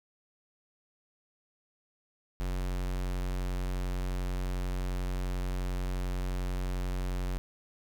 square tone, 45.68 Hz, F#1, 21 cents flat, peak -31 dBFS, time 2.4-7.38 s, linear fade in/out 0 ms, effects none

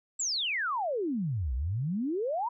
sine exponential two-way sweep, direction down then up, 7902 to 58.27 to 997 Hz, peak -28 dBFS, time 0.19-2.49 s, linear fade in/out 10 ms, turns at 1.54 s, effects none

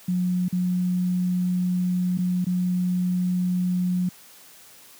sine tone with dropouts, 180.6 Hz, F#3, 42 cents flat, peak -20 dBFS, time 0.08-4.09 s, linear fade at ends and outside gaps 5 ms, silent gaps 0.483-0.525 / 2.175-2.185 / 2.445-2.466 s, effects white hiss -49 dBFS RMS until 4.99 s + high-pass 100 Hz 12 dB/octave

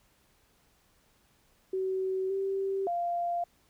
sine tone with pitch steps, 378.2 / 388.8 / 694 Hz, F#4 / G4 / F5, +38 / -14 / -11 cents, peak -28 dBFS, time 1.73-3.44 s, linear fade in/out 5 ms, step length 570 ms, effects pink hiss -67 dBFS RMS until 3.69 s

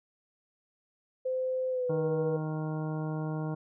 sine tone with pitch glide, 515 to 480.5 Hz, C5 to B4, -28 to -48 cents, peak -28 dBFS, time 1.25-2.37 s, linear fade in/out 10 ms, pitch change -120 cents, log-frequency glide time 1.7-2.03 s
harmonic tone, 155.56 Hz, D#3, in tune, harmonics 1 / 2 / 3 / 4 / 5 / 6 / 7 / 9, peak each -32 / -38 / -42 / -44 / -46 / -48 / -49 / -51 dBFS, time 1.89-3.55 s, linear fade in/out 10 ms
effects none

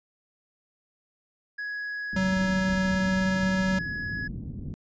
triangle tone with pitch glide, 1672 to 1683.6 Hz, G#6 to G#6, +11 to +23 cents, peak -29 dBFS, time 1.58-4.28 s, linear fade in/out 10 ms, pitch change +12 cents, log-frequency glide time 2.72-3.81 s
white low-pass noise, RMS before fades -36 dBFS, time 2.13-4.74 s, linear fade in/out 0 ms, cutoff 230 Hz, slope 24 dB/octave
square tone, 188.8 Hz, F#3, 35 cents sharp, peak -24 dBFS, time 2.16-3.79 s, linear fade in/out 5 ms
effects resampled to 16000 Hz

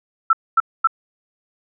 sine tone bursts, 1330 Hz, E6, 15 cents sharp, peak -10 dBFS, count 3, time 0.3-0.873 s, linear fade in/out 5 ms, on 31 ms, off 240 ms, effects none

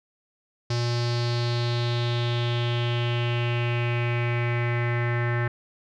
square tone with low-pass filter sweep, 119.5 Hz, A#2, 43 cents sharp, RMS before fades -25 dBFS, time 0.7-5.48 s, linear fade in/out 5 ms, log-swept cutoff 5100 to 1800 Hz, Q 4.3, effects none

